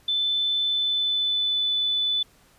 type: tone with pitch glide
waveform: sine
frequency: 3520 to 3492 Hz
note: A7 to A7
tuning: 0 to -14 cents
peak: -21 dBFS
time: 0.08-2.23 s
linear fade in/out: 5 ms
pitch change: -14 cents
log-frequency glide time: 0.62-1.69 s
effects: pink hiss -58 dBFS RMS until 2.58 s + resampled to 32000 Hz